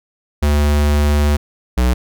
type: tone pair in turn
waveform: square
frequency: 73.5 / 61.92 Hz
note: D2 / B1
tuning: +2 / +5 cents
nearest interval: minor third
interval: 297 cents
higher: first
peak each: -12 dBFS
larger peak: neither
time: 0.42-1.37 / 1.77-1.94 s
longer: first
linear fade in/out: 10 ms
effects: none